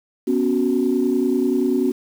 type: chord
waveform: sine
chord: B suspended second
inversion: none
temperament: equal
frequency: 246.9 / 277.2 / 370 Hz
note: B3 / C#4 / F#4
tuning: 0 / 0 / 0 cents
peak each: -20 dBFS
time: 0.27-1.92 s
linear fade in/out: 10 ms
effects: tanh soft clip ceiling -8 dBFS + 7-bit